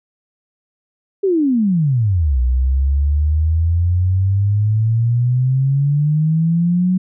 sine exponential two-way sweep, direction down then up, 406.9 to 61.2 to 186.5 Hz, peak -12 dBFS, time 1.23-6.98 s, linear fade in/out 10 ms, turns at 2.4 s, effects none

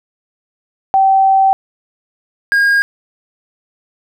sine / triangle tone pair in turn, 773 / 1625.7 Hz, G5 / G#6, -24 / -37 cents, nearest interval octave + minor second, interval 1287 cents, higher second, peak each -7 dBFS, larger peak neither, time 0.94-1.53 / 2.52-2.82 s, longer first, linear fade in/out 0 ms, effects none

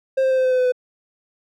triangle tone with pitch steps, 530 / 525.7 / 521.5 / 517.3 / 513.1 / 509 / 504.9 / 500.8 Hz, C5 / C5 / C5 / C5 / C5 / C5 / B4 / B4, +22 / +8 / -6 / -20 / -34 / -48 / +38 / +24 cents, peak -13 dBFS, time 0.17-0.722 s, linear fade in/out 10 ms, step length 69 ms, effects none

